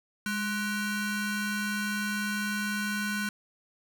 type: ring-modulated tone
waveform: 40% pulse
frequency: 846 Hz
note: G#5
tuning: 32 cents sharp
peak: -25 dBFS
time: 0.26-3.29 s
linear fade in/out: 2 ms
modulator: 640 Hz
effects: none